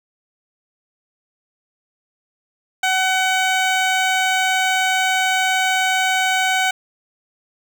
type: tone with notch filter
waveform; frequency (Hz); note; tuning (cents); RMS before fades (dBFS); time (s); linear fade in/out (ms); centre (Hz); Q
15% pulse; 753; F#5; +30; -18; 2.83-6.71; 5; 12000; 1.1
effects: none